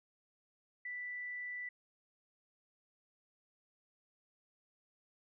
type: tone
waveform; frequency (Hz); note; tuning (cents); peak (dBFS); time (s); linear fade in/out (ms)
sine; 1975.5; B6; 0; -40; 0.85-1.69; 5
effects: none